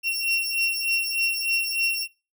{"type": "beating tone pair", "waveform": "35% pulse", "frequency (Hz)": [2730, 2733.3], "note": ["F7", "F7"], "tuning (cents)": [-40, -38], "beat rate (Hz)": 3.3, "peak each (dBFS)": [-23, -24], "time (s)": [0.03, 2.08], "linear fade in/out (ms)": 50, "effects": ["noise-tail reverb RT60 0.3 s tail -21 dB re dry"]}